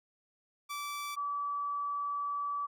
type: tone pair in turn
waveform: sawtooth / sine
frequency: 1160 / 1150.7 Hz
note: D6 / D6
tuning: -22 / -36 cents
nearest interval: unison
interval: 14 cents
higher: first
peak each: -33 / -32 dBFS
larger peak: second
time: 0.69-1.16 / 1.16-2.67 s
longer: second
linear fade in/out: 20 ms
effects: none